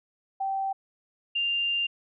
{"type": "tone pair in turn", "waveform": "sine", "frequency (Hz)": [777, 2793], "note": ["G5", "F7"], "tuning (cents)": [-16, -1], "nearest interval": "octave + minor seventh", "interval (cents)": 2215, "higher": "second", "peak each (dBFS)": [-26, -24], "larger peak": "second", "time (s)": [[0.4, 0.73], [1.35, 1.87]], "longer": "second", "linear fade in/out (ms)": 10, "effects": []}